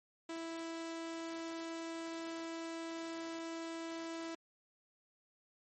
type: tone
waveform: sawtooth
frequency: 329.6 Hz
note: E4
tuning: in tune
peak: -37 dBFS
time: 0.29-4.35 s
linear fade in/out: 5 ms
effects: low-pass 12000 Hz 12 dB/octave + MP3 32 kbps